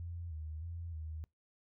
sine tone with pitch steps, 85.5 / 78 / 84.6 / 78.8 Hz, F2 / D#2 / E2 / D#2, -36 / +5 / +45 / +23 cents, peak -40 dBFS, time 0-1.24 s, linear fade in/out 0 ms, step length 310 ms, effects noise-tail reverb RT60 0.2 s tail -25 dB re dry

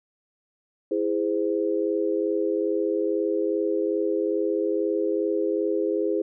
sine chord, E augmented, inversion none, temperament just, 329.6 / 412 / 515 Hz, E4 / G#4 / B#4, 0 / -14 / -28 cents, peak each -26 / -25 / -28 dBFS, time 0.91-6.22 s, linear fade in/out 5 ms, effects none

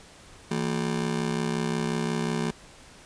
30% pulse ring-modulated tone, 196 Hz, G3, in tune, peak -20 dBFS, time 0.51-2.51 s, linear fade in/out 0 ms, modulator 32.8 Hz, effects pink hiss -50 dBFS RMS until 3.05 s + resampled to 22050 Hz

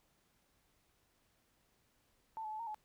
sine tone with pitch steps, 888 / 860 / 866 / 922 / 854 Hz, A5 / A5 / A5 / A#5 / G#5, +16 / -40 / -28 / -19 / +48 cents, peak -40 dBFS, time 2.37-2.745 s, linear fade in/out 0 ms, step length 75 ms, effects pink hiss -75 dBFS RMS until 2.84 s

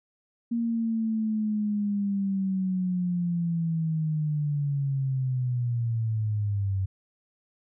sine linear sweep, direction down, 234.7 to 94.4 Hz, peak -24 dBFS, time 0.51-6.86 s, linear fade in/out 10 ms, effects none

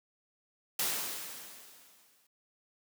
white noise with exponential decay, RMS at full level -30 dBFS, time 0.79-2.27 s, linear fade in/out 5 ms, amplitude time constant 320 ms, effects high-pass 150 Hz 12 dB/octave

